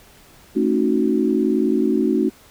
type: chord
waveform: sine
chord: D# half-diminished seventh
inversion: second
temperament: equal with one note detuned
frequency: 220 / 271.2 / 311.1 / 370 Hz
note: A3 / C#4 / D#4 / F#4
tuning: 0 / -38 / 0 / 0 cents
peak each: -21 dBFS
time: 0.55-2.3 s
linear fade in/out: 20 ms
effects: pink hiss -49 dBFS RMS until 2.5 s